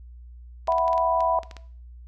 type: clicks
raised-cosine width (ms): 0.2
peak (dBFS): -23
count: 10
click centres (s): 0.674 / 0.722 / 0.783 / 0.88 / 0.931 / 0.979 / 1.206 / 1.433 / 1.512 / 1.567
type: chord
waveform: sine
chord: E suspended second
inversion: none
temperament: equal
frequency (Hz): 659.3 / 740 / 987.8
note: E5 / F#5 / B5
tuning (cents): 0 / 0 / 0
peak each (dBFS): -21 / -26 / -23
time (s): 0.68-1.39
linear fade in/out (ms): 2
effects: noise-tail reverb RT60 0.5 s tail -17 dB re dry + added 60 Hz sine -41 dBFS peak until 2.07 s